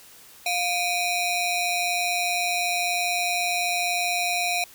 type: ring-modulated tone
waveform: sawtooth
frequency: 1591 Hz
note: G6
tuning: 25 cents sharp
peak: -16 dBFS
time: 0.46-4.64 s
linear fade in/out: 2 ms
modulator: 886 Hz
effects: white hiss -49 dBFS RMS until 4.74 s